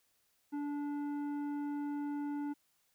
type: tone with tanh clipping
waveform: triangle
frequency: 290 Hz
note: D4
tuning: 22 cents flat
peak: -37 dBFS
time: 0.52-2.54 s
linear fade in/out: 20 ms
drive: 14 dB
effects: white hiss -75 dBFS RMS until 2.94 s